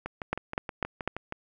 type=two click trains; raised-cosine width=0.5 ms; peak=-12 / -19 dBFS; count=4 / 9; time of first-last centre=0.33-1.076 / 0.06-1.324 s; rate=4.02 / 6.33 Hz; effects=none